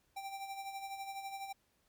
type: tone with tremolo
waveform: square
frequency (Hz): 784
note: G5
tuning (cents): 0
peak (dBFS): -40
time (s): 0.16-1.53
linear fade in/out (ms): 10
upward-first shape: sine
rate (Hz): 12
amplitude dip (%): 55
effects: pink hiss -75 dBFS RMS until 1.88 s + MP3 96 kbps